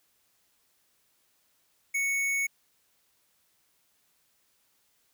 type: tone with hard clipping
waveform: sine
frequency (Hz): 2217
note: C#7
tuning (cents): 0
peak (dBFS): -27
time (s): 1.94-2.47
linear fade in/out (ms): 10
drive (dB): 17
effects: white hiss -70 dBFS RMS until 5.13 s